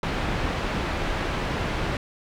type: low-pass noise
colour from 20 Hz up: pink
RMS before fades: -27 dBFS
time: 0.03-1.97 s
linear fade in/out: 2 ms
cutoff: 2800 Hz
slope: 12 dB/octave
effects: none